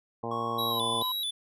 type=harmonic tone; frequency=116.2 Hz; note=A#2; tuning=5 cents flat; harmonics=1 / 2 / 3 / 4 / 5 / 6 / 7 / 8 / 9; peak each=-41 / -39 / -41 / -37 / -41 / -41 / -39 / -43 / -41 dBFS; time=0.23-1.03 s; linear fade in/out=5 ms
type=tone with pitch glide; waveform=triangle; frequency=1103 to 1011.5 Hz; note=C#6 to B5; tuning=-9 to +41 cents; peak=-30 dBFS; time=0.31-1.12 s; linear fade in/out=5 ms; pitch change=-150 cents; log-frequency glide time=0.68-0.79 s
type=tone with vibrato; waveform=square; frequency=3668 Hz; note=A#7; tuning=29 cents flat; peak=-30 dBFS; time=0.58-1.31 s; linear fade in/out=10 ms; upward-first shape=square; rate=2.3 Hz; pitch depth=92 cents each way
effects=none